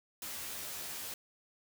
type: noise with comb filter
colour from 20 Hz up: white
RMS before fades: -42 dBFS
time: 0.22-1.14 s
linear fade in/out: 2 ms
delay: 13 ms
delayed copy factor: +0.6
effects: none